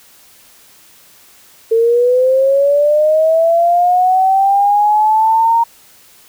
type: linear sweep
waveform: sine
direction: up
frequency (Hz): 448.2 to 931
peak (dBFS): -8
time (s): 1.71-5.64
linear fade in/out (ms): 10
effects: white hiss -45 dBFS RMS until 6.28 s